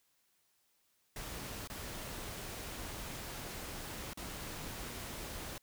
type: noise with dropouts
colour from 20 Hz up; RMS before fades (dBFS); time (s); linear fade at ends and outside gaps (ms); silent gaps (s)
pink; -44; 1.16-5.58; 2; 1.675-1.699 / 4.134-4.173
effects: white hiss -75 dBFS RMS until 5.62 s